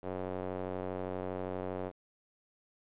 square tone with band-pass filter, 46.25 Hz, F#1, in tune, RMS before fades -38 dBFS, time 0.02-1.92 s, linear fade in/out 50 ms, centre 530 Hz, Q 1.5, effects resampled to 8000 Hz + 11-bit

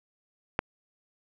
click, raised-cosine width 0.5 ms, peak -9 dBFS, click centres 0.591 s, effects none

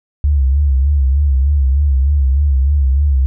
sine tone with vibrato, 69.3 Hz, C#2, in tune, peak -9 dBFS, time 0.24-3.26 s, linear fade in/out 0 ms, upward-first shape sine, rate 3.3 Hz, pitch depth 100 cents each way, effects none

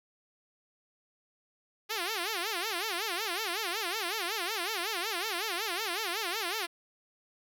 5% pulse tone with vibrato, 392 Hz, G4, in tune, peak -20 dBFS, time 1.89-6.67 s, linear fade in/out 20 ms, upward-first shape sine, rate 5.4 Hz, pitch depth 250 cents each way, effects none

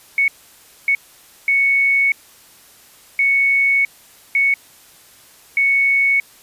sine tone bursts at uneven times, 2217 Hz, C#7, in tune, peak -12 dBFS, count 6, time 0.18-0.28 / 0.88-0.95 / 1.48-2.12 / 3.19-3.85 / 4.35-4.54 / 5.57-6.2 s, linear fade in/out 2 ms, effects white hiss -47 dBFS RMS until 6.42 s + resampled to 32000 Hz

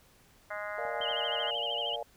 harmonic tone, 207.7 Hz, G#3, in tune, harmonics 3 / 4 / 5 / 6 / 7 / 8 / 9 / 10, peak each -39 / -46 / -46 / -44 / -42 / -46 / -47 / -46 dBFS, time 0.5-1.51 s, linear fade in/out 10 ms
sine chord, Bb dominant seventh, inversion none, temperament just, 466.2 / 582.7 / 699.2 / 839.1 Hz, Bb4 / D5 / F5 / Ab5, 0 / -14 / +2 / +18 cents, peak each -41 / -39 / -39 / -41 dBFS, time 0.78-2.03 s, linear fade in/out 2 ms
clicks, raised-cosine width 1 ms, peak -38 dBFS, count 3, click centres 0.852 / 1.005 / 1.112 s
sine tone with vibrato, 3009 Hz, F#7, 28 cents sharp, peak -32 dBFS, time 1.01-1.96 s, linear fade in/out 5 ms, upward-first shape sine, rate 13 Hz, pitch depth 97 cents each way
effects pink hiss -62 dBFS RMS until 2.16 s

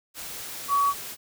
sine tone in noise, 1131 Hz, C#6, 34 cents sharp, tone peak -19 dBFS, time 0.68-0.94 s, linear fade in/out 50 ms, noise white, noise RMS -37 dBFS, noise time 0.14-1.17 s, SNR +15 dB, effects none

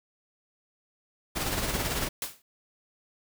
pink noise with tremolo, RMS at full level -28 dBFS, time 1.35-2.09 s, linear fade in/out 20 ms, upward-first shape sine, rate 18 Hz, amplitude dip 45%
white noise with exponential decay, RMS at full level -29 dBFS, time 2.22-2.42 s, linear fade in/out 2 ms, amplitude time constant 43 ms
effects none

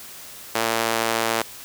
sawtooth tone with high-pass filter, 113.8 Hz, A#2, 41 cents flat, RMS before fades -23 dBFS, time 0.55-1.42 s, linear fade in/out 0 ms, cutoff 550 Hz, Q 0.73, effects white hiss -40 dBFS RMS until 1.64 s

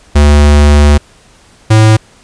square tone pair in turn, 73.2 / 109.3 Hz, D2 / A2, -5 / -11 cents, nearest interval perfect fifth, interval 694 cents, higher second, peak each -3 dBFS, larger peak neither, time 0.15-0.98 / 1.7-1.97 s, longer first, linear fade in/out 10 ms, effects pink hiss -43 dBFS RMS until 2.23 s + resampled to 22050 Hz

